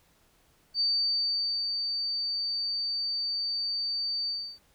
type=tone with ADSR envelope; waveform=sine; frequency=4599 Hz; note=D8; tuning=37 cents flat; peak=-23 dBFS; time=0.74-4.59 s; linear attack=62 ms; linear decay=850 ms; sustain=-5 dB; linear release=310 ms; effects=pink hiss -65 dBFS RMS until 4.74 s